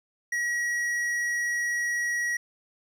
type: tone with tanh clipping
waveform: sine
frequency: 1912 Hz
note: A#6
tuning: 43 cents sharp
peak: -27 dBFS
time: 0.32-2.37 s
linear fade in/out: 5 ms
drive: 11 dB
effects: none